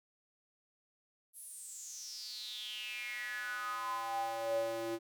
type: tone with high-pass filter sweep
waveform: square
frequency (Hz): 113.9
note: A#2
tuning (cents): -40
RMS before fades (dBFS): -40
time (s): 1.33-4.99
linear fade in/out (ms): 50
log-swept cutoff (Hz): 11000 to 380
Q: 7.7
effects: none